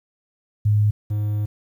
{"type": "tone pair in turn", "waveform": ["sine", "triangle"], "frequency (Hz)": [104.9, 104.9], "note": ["G#2", "G#2"], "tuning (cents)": [18, 18], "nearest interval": "unison", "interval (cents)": 0, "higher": "neither", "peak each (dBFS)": [-14, -18], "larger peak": "first", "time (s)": [[0.65, 0.91], [1.1, 1.46]], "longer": "second", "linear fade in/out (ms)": 10, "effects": ["9-bit"]}